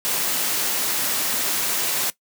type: noise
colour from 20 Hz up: white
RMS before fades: -23 dBFS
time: 0.05-2.1 s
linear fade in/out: 0 ms
effects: noise-tail reverb RT60 0.1 s tail -18 dB re dry + high-pass 150 Hz 12 dB/octave